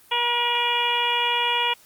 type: harmonic tone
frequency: 479.1 Hz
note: A#4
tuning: 47 cents sharp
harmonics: 1 / 2 / 3 / 4 / 5 / 6 / 7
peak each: -33 / -24 / -34 / -32 / -27 / -25 / -29 dBFS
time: 0.11-1.74 s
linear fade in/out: 10 ms
effects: white hiss -53 dBFS RMS until 1.85 s + Opus 32 kbps